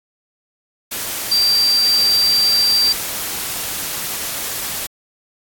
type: tone in noise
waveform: sine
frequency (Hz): 4699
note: D8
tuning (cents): 0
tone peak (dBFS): -12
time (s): 1.31-2.93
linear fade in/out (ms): 10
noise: white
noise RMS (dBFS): -24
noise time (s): 0.91-4.87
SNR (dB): +9
effects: AAC 64 kbps